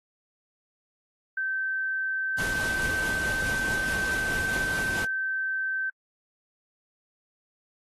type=tone; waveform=sine; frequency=1549 Hz; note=G6; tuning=21 cents flat; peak=-26 dBFS; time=1.37-5.9 s; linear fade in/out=5 ms
type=noise with tremolo; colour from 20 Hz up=pink; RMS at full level=-33 dBFS; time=2.38-5.05 s; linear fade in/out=5 ms; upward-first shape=triangle; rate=4.7 Hz; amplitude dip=30%
effects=AAC 32 kbps